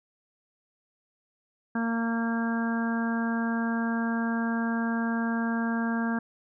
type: harmonic tone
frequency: 230 Hz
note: A#3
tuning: 23 cents flat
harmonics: 1 / 2 / 3 / 4 / 5 / 6 / 7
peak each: -26 / -40 / -38 / -38 / -41 / -40 / -35 dBFS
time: 1.75-6.19 s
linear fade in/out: 5 ms
effects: none